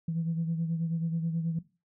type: beating tone pair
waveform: sine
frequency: 164.2 / 173.5 Hz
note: E3 / F3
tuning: -6 / -11 cents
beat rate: 9.3 Hz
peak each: -28 / -36 dBFS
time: 0.08-1.59 s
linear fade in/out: 5 ms
effects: noise-tail reverb RT60 0.3 s tail -17 dB re dry + tanh soft clip ceiling -22 dBFS